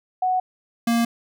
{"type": "tone pair in turn", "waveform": ["sine", "square"], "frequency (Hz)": [740, 233.1], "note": ["F#5", "A#3"], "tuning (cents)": [0, 0], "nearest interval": "octave + minor sixth", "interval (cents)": 2000, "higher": "first", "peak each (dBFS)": -18, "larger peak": "neither", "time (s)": [[0.22, 0.4], [0.87, 1.05]], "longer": "neither", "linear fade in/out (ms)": 5, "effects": []}